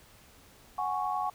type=chord; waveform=sine; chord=F# suspended second; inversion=none; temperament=equal; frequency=740 / 830.6 / 1108.7 Hz; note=F#5 / G#5 / C#6; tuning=0 / 0 / 0 cents; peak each=-33 dBFS; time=0.78-1.3 s; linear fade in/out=5 ms; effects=pink hiss -57 dBFS RMS until 1.34 s